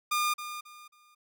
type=tone with echo; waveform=sawtooth; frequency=1210 Hz; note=D#6; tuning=49 cents flat; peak=-22 dBFS; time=0.11-0.34 s; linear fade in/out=10 ms; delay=270 ms; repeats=3; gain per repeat=-11 dB; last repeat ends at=1.15 s; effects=none